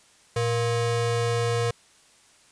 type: ring-modulated tone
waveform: square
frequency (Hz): 293.7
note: D4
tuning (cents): 0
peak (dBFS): -20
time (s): 0.36-1.71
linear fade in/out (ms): 5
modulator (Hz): 179
effects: white hiss -57 dBFS RMS until 2.51 s + resampled to 22050 Hz